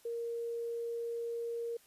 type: tone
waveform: sine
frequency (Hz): 467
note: A#4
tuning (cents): +3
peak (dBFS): -35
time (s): 0.05-1.77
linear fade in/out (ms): 5
effects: white hiss -64 dBFS RMS until 1.86 s + resampled to 32000 Hz